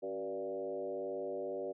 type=tone with frequency modulation; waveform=sine; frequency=481.5 Hz; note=B4; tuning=44 cents flat; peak=-36 dBFS; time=0.02-1.73 s; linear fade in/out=20 ms; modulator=102 Hz; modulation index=1.5; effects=none